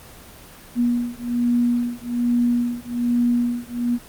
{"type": "beating tone pair", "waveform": "sine", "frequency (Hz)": [240, 241.2], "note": ["B3", "B3"], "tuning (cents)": [-49, -41], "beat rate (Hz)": 1.2, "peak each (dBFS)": -21, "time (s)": [0.75, 3.99], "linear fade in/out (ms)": 50, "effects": ["pink hiss -43 dBFS RMS until 4.08 s", "Opus 24 kbps"]}